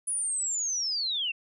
sine linear sweep, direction down, 9956 to 2637 Hz, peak -27 dBFS, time 0.07-1.32 s, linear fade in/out 10 ms, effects none

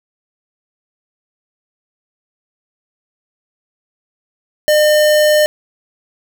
square tone, 605 Hz, D#5, 49 cents flat, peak -9 dBFS, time 4.68-5.46 s, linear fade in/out 0 ms, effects none

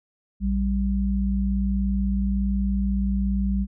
sine tone pair together, 58.27 / 196 Hz, A#1 / G3, 0 / 0 cents, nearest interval octave + major sixth, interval 2100 cents, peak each -23 dBFS, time 0.4-3.67 s, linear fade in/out 50 ms, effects none

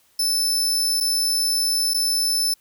sawtooth tone with dropouts, 5274 Hz, E8, in tune, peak -16 dBFS, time 0.19-2.54 s, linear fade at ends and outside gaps 5 ms, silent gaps 1.003-1.007 / 1.937-1.943 s, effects white hiss -60 dBFS RMS until 2.6 s

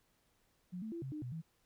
sine tone with pitch steps, 180 / 220.1 / 337.4 / 133.4 / 303.9 / 123.6 / 161.8 Hz, F#3 / A3 / E4 / C3 / D#4 / B2 / E3, -47 / +1 / +40 / +34 / -41 / +2 / -32 cents, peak -40 dBFS, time 0.72-1.42 s, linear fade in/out 20 ms, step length 100 ms, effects pink hiss -75 dBFS RMS until 1.65 s

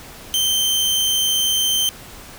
sawtooth tone, 3114 Hz, G7, 12 cents flat, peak -13 dBFS, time 0.34-1.89 s, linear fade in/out 0 ms, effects pink hiss -39 dBFS RMS until 2.38 s

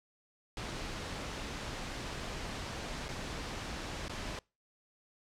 pink noise with dropouts, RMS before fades -40 dBFS, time 0.57-4.39 s, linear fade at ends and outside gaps 1 ms, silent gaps 3.083-3.088 / 4.082-4.095 s, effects noise-tail reverb RT60 0.3 s tail -26 dB re dry + low-pass 6000 Hz 12 dB/octave

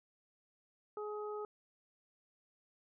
harmonic tone, 420.4 Hz, G#4, 21 cents sharp, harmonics 1 / 2 / 3, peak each -40 / -49 / -47 dBFS, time 0.97-1.45 s, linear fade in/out 2 ms, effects none

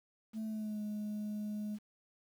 sine tone with pitch glide, 219.4 to 210.3 Hz, A3 to G#3, -5 to +22 cents, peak -34 dBFS, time 0.33-1.79 s, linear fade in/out 50 ms, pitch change -73 cents, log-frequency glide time 0.44-0.81 s, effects tanh soft clip ceiling -35 dBFS + 10-bit

